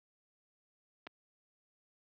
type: clicks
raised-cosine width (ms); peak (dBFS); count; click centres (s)
0.3; -30; 2; 1.068 / 1.071
effects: high-pass 150 Hz 12 dB/octave + low-pass 4000 Hz 12 dB/octave